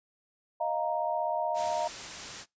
sine chord, Eb suspended second, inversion none, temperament equal, 622.3 / 698.5 / 932.3 Hz, Eb5 / F5 / Bb5, 0 / 0 / 0 cents, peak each -32 dBFS, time 0.6-1.88 s, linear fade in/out 10 ms
white noise, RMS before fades -40 dBFS, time 1.54-2.46 s, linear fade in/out 50 ms
effects noise-tail reverb RT60 0.2 s tail -24 dB re dry + resampled to 16000 Hz

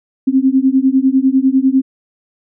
sine beating tone pair, 260.1 / 270.1 Hz, C4 / C#4, -10 / -45 cents, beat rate 10 Hz, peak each -12 dBFS, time 0.27-1.82 s, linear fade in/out 10 ms, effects none

